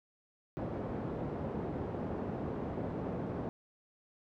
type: band-pass noise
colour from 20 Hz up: pink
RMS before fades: -38 dBFS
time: 0.57-3.49 s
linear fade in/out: 0 ms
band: 110 to 620 Hz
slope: 12 dB/octave
effects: none